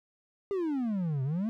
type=exponential two-way sweep; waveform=triangle; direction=down then up; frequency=410 to 127.3 to 234.1 Hz; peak=-26 dBFS; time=0.51-1.49 s; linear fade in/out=0 ms; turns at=1.23 s; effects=none